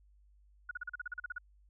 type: tone bursts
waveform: sine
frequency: 1457 Hz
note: F#6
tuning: 27 cents flat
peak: -36 dBFS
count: 12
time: 0.69-1.383 s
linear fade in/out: 5 ms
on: 22 ms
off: 39 ms
effects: added 50 Hz sine -61 dBFS peak until 1.69 s